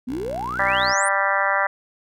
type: tone with vibrato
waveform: 10% pulse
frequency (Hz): 61.74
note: B1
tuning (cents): 0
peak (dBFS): -25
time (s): 0.07-0.95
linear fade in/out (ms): 50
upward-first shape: sine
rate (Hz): 2.1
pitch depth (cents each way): 10
type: exponential sweep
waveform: sine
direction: up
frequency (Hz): 233.1 to 9956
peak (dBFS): -25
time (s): 0.07-1.09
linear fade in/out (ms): 10
type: harmonic tone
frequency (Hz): 196.5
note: G3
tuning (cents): +4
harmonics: 3 / 4 / 5 / 6 / 7 / 8 / 9 / 10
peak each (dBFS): -26 / -26 / -26 / -26 / -26 / -26 / -26 / -26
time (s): 0.59-1.67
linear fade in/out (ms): 5
effects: none